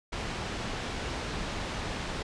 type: low-pass noise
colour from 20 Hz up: pink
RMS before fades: -35 dBFS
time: 0.12-2.23 s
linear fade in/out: 10 ms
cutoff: 4700 Hz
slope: 12 dB/octave
effects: resampled to 22050 Hz